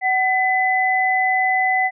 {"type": "tone pair together", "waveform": "sine", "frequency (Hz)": [753, 2008], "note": ["F#5", "B6"], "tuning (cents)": [30, 28], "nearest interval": "octave + perfect fourth", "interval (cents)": 1698, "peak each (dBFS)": -18, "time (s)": [0.01, 1.91], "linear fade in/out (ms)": 50, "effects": []}